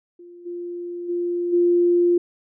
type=tone with level steps; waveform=sine; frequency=349.2 Hz; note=F4; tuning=in tune; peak=-40 / -28 / -21 / -14 dBFS; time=0.19-2.18 s; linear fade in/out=5 ms; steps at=0.45 / 1.08 / 1.52 s; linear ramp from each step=20 ms; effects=none